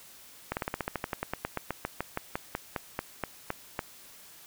slowing click train, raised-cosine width 0.5 ms, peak -15 dBFS, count 25, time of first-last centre 0.52-3.791 s, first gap 49 ms, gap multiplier 1.08, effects white hiss -52 dBFS RMS until 4.46 s

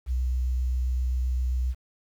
sine tone with vibrato, 62.8 Hz, B1, 30 cents sharp, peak -23 dBFS, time 0.06-1.75 s, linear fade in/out 50 ms, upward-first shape sine, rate 7.6 Hz, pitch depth 11 cents each way, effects 9-bit

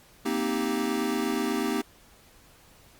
square chord, C minor seventh, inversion third, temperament equal, 233.1 / 261.6 / 311.1 / 392 Hz, Bb3 / C4 / Eb4 / G4, 0 / 0 / 0 / 0 cents, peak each -32 dBFS, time 0.25-1.82 s, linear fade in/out 10 ms, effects pink hiss -56 dBFS RMS until 2.99 s + Opus 48 kbps

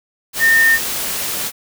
sine tone in noise, 1821 Hz, A#6, 41 cents flat, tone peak -9 dBFS, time 0.39-0.79 s, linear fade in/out 50 ms, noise white, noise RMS -22 dBFS, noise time 0.33-1.52 s, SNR +10 dB, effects none

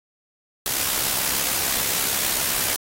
white noise with amplitude modulation, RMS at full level -21 dBFS, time 0.66-2.76 s, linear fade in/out 0 ms, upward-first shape sine, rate 66.8 Hz, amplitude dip 50%, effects AAC 48 kbps

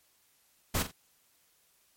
pink noise with echo, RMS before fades -29 dBFS, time 0.74-0.83 s, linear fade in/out 10 ms, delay 43 ms, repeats 2, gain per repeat -10 dB, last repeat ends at 0.916 s, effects white hiss -68 dBFS RMS until 1.96 s + MP3 64 kbps

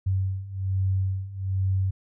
sine beating tone pair, 94.6 / 95.8 Hz, F#2 / G2, +39 / -39 cents, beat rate 1.2 Hz, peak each -28 / -25 dBFS, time 0.06-1.91 s, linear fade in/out 10 ms, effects none

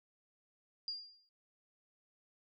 sine tone with exponential decay, 4803 Hz, D8, 38 cents sharp, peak -35 dBFS, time 0.88-1.29 s, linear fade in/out 1 ms, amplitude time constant 88 ms, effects none

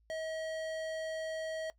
sine tone with hard clipping, 638 Hz, D#5, 43 cents sharp, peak -38 dBFS, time 0.1-1.7 s, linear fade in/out 0 ms, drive 17 dB, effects noise-tail reverb RT60 0.1 s tail -18 dB re dry + added 55 Hz sine -66 dBFS peak until 1.78 s

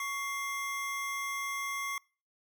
square tone pair together, 1114.9 / 2100 Hz, C#6 / C7, +10 / +6 cents, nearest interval major seventh, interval 1096 cents, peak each -37 / -37 dBFS, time 0-1.98 s, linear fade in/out 2 ms, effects noise-tail reverb RT60 0.4 s tail -26 dB re dry

